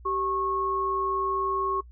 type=tone pair together; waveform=sine; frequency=386.8 / 1094 Hz; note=G4 / C#6; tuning=-23 / -23 cents; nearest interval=octave + tritone; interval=1800 cents; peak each=-30 / -26 dBFS; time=0.05-1.81 s; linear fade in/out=10 ms; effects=noise-tail reverb RT60 0.1 s tail -21 dB re dry + added 60 Hz sine -45 dBFS peak until 1.91 s